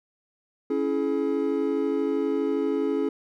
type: chord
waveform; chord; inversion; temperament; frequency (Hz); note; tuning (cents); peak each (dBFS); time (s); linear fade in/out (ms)
triangle; C# minor; none; equal with one note detuned; 277.2 / 329.6 / 423.8; C#4 / E4 / G#4; 0 / 0 / +35; -25 / -27 / -24; 0.7-3.09; 5
effects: none